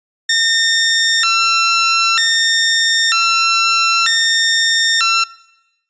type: tone with vibrato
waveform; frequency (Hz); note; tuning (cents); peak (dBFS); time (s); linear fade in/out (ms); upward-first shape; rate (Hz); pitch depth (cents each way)
15% pulse; 1568; G6; 0; -5; 0.29-5.24; 5; square; 0.53; 260
effects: noise-tail reverb RT60 0.9 s tail -19 dB re dry + resampled to 16000 Hz